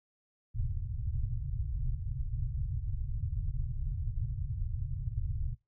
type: low-pass noise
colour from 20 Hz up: pink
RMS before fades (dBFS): -34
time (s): 0.54-5.55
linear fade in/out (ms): 20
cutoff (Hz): 140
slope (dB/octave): 96
effects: noise-tail reverb RT60 0.2 s tail -21 dB re dry